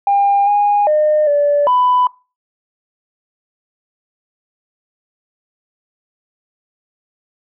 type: tone with pitch steps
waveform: sine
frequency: 802 / 821 / 608 / 580 / 996 Hz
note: G5 / G#5 / D#5 / D5 / B5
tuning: +39 / -20 / -40 / -22 / +14 cents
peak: -9 dBFS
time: 0.07-2.07 s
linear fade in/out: 2 ms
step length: 400 ms
effects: noise-tail reverb RT60 0.3 s tail -22 dB re dry + tanh soft clip ceiling -6 dBFS